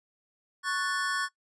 square chord, F# minor, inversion second, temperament equal, 1108.7 / 1480 / 1760 Hz, C#6 / F#6 / A6, 0 / 0 / 0 cents, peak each -33 dBFS, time 0.63-1.29 s, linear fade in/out 50 ms, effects noise-tail reverb RT60 0.1 s tail -20 dB re dry + resampled to 22050 Hz

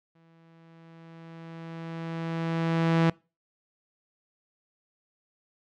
sawtooth tone with exponential growth, 164.81 Hz, E3, in tune, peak -15 dBFS, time 0.15-3.1 s, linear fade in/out 5 ms, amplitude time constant 640 ms, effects noise-tail reverb RT60 0.3 s tail -24 dB re dry + low-pass 3000 Hz 12 dB/octave

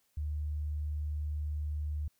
sine tone, 75 Hz, D2, 37 cents sharp, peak -32 dBFS, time 0.17-2.08 s, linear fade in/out 5 ms, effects white hiss -74 dBFS RMS until 2.19 s

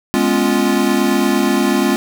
square chord, C# dominant seventh, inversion second, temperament equal with one note detuned, 207.7 / 248.7 / 277.2 / 349.2 Hz, G#3 / B3 / C#4 / E#4, 0 / +12 / 0 / 0 cents, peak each -19 dBFS, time 0.14-1.96 s, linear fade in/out 0 ms, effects 8-bit

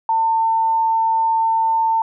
sine tone, 899 Hz, A5, 37 cents sharp, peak -14 dBFS, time 0.09-2.02 s, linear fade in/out 2 ms, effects none

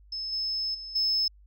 sine tone with level steps, 5220 Hz, E8, 18 cents flat, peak -31 / -27 / -37 / -22 dBFS, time 0.12-1.28 s, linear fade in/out 5 ms, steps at 0.32 / 0.74 / 0.95 s, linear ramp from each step 10 ms, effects tanh soft clip ceiling -18 dBFS + added 50 Hz sine -52 dBFS peak until 1.46 s

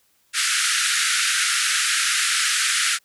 pink band-pass noise, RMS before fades -21 dBFS, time 0.33-2.99 s, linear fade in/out 50 ms, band 1300 to 11000 Hz, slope 96 dB/octave, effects white hiss -63 dBFS RMS until 3.04 s

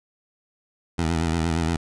15% pulse tone with vibrato, 82.3 Hz, E2, 2 cents flat, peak -15 dBFS, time 0.98-1.77 s, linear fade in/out 10 ms, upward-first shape sine, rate 8.6 Hz, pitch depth 73 cents each way, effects resampled to 22050 Hz

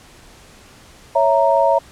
sine chord, A# diminished, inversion first, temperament equal, 554.4 / 659.3 / 932.3 Hz, C#5 / E5 / A#5, 0 / 0 / 0 cents, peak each -16 dBFS, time 1.15-1.79 s, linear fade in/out 10 ms, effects pink hiss -45 dBFS RMS until 1.91 s + low-pass 10000 Hz 12 dB/octave

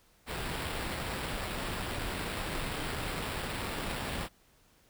pink noise with sample-and-hold, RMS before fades -36 dBFS, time 0.26-4.29 s, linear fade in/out 50 ms, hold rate 6300 Hz, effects pink hiss -65 dBFS RMS until 4.89 s

